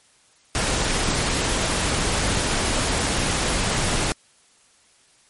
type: noise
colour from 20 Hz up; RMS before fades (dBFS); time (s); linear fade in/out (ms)
pink; -22; 0.55-4.12; 0
effects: white hiss -57 dBFS RMS until 5.29 s + MP3 48 kbps